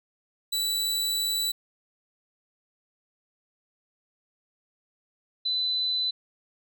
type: tone pair in turn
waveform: sawtooth / sine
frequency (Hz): 3951 / 4008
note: B7 / B7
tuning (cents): 0 / +25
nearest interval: unison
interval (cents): 25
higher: second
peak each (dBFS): -22 / -24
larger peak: first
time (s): 0.52-1.52 / 5.45-6.11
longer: first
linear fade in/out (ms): 10
effects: none